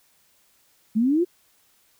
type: exponential sweep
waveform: sine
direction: up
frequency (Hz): 208 to 370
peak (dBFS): -17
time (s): 0.95-1.25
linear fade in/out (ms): 20
effects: white hiss -62 dBFS RMS until 1.99 s